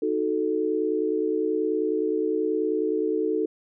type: chord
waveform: sine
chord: D# diminished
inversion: none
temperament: equal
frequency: 311.1 / 370 / 440 Hz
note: D#4 / F#4 / A4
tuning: 0 / 0 / 0 cents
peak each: -27 / -28 / -25 dBFS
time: 0.02-3.46 s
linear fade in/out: 5 ms
effects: none